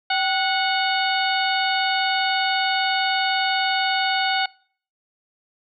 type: harmonic tone with a mistuned harmonic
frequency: 734 Hz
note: F#5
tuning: 14 cents flat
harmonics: 1 / 2 / 3 / 4 / 5 / 6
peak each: -22 / -25 / -27 / -28 / -29 / -30 dBFS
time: 0.1-4.46 s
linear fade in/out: 5 ms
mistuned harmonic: 1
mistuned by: +81 cents
effects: noise-tail reverb RT60 0.5 s tail -24 dB re dry